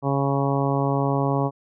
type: harmonic tone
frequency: 138.6 Hz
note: C#3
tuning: in tune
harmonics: 1 / 2 / 3 / 4 / 5 / 6 / 7 / 8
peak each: -23 / -26 / -28 / -29 / -30 / -31 / -31 / -32 dBFS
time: 0.02-1.51 s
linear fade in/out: 50 ms
effects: none